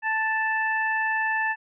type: harmonic tone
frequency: 880 Hz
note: A5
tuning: in tune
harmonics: 1 / 2 / 3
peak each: -27 / -24 / -34 dBFS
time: 0.02-1.56 s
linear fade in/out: 50 ms
effects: none